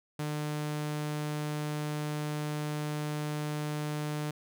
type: tone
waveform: sawtooth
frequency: 150 Hz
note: D3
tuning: 37 cents sharp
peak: -28 dBFS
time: 0.19-4.31 s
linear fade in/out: 5 ms
effects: none